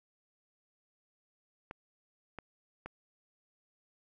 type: clicks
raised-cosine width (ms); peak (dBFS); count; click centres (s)
0.5; -27; 3; 1.711 / 2.387 / 2.86
effects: none